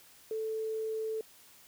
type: tone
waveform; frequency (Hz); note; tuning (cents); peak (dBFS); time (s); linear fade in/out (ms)
sine; 440; A4; 0; -32; 0.31-1.21; 2
effects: white hiss -58 dBFS RMS until 1.67 s